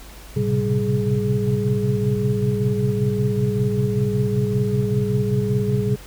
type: tone cluster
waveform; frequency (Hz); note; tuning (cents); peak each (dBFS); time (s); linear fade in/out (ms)
sine; 110.9 / 127.8 / 133 / 195 / 418.6; A2 / C3 / C3 / G3 / G#4; +14 / -40 / +29 / -9 / +14; -24; 0.36-5.96; 10
effects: added 50 Hz sine -39 dBFS peak until 6.06 s + pink hiss -43 dBFS RMS until 6.06 s